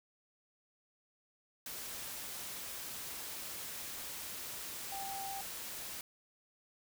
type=tone in noise; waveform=sine; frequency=784 Hz; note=G5; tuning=in tune; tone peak=-41 dBFS; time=4.92-5.41 s; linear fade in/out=2 ms; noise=white; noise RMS=-44 dBFS; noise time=1.66-6.01 s; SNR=0 dB; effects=none